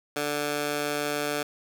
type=tone with high-pass filter; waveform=15% pulse; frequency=146.83 Hz; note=D3; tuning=in tune; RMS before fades=-29 dBFS; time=0.16-1.43 s; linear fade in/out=5 ms; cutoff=410 Hz; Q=0.55; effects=none